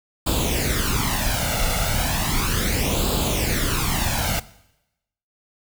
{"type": "noise with flanger", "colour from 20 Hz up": "pink", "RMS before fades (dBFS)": -22, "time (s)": [0.26, 4.4], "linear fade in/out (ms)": 10, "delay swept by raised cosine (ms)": [0.25, 1.45], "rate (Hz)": 0.35, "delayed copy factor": 0.7, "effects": ["noise-tail reverb RT60 0.9 s tail -19 dB re dry"]}